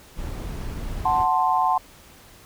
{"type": "noise", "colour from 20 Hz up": "brown", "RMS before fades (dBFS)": -31, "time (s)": [0.15, 1.27], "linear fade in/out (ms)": 50}
{"type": "chord", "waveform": "sine", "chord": "F# diminished", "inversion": "none", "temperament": "equal", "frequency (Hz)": [740, 880, 1046.5], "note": ["F#5", "A5", "C6"], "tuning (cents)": [0, 0, 0], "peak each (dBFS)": -22, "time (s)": [1.05, 1.78], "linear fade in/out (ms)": 5}
{"effects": ["pink hiss -49 dBFS RMS until 2.45 s"]}